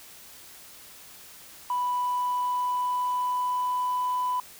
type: tone with pitch glide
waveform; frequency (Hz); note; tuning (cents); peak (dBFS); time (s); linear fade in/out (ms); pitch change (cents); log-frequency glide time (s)
sine; 987.8 to 997.5; B5 to B5; 0 to +17; -23; 1.7-4.4; 2; +17; 1.82-4.16
effects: tanh soft clip ceiling -21 dBFS + white hiss -48 dBFS RMS until 4.59 s